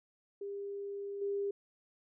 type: tone with level steps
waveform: sine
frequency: 401 Hz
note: G4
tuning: 39 cents sharp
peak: -38 / -32 dBFS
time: 0.41-1.51 s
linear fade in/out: 5 ms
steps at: 1.21 s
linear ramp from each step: 10 ms
effects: none